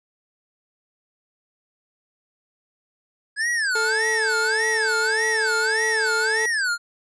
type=tone with vibrato; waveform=square; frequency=1641 Hz; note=G#6; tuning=21 cents flat; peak=-21 dBFS; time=3.36-6.78 s; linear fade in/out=50 ms; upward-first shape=sine; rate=1.7 Hz; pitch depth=270 cents each way
type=tone; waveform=30% pulse; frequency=440 Hz; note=A4; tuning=in tune; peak=-22 dBFS; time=3.75-6.46 s; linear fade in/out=5 ms
effects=resampled to 22050 Hz